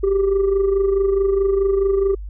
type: tone with amplitude modulation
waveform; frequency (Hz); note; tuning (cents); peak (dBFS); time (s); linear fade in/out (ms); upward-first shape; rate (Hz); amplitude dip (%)
sine; 392; G4; 0; -10; 0.03-2.15; 10; sine; 24.7; 60
effects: tanh soft clip ceiling -12 dBFS + added 50 Hz sine -28 dBFS peak until 2.29 s